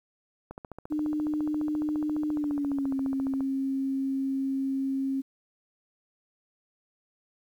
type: click train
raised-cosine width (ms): 1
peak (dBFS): -26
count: 43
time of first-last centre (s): 0.51-3.407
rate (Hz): 14.5
type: tone with pitch glide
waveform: sine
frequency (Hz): 302.5 to 269.5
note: D#4 to C#4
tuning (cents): -49 to -49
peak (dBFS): -26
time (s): 0.9-5.22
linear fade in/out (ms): 20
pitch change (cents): -200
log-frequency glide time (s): 2.31-2.94
effects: 10-bit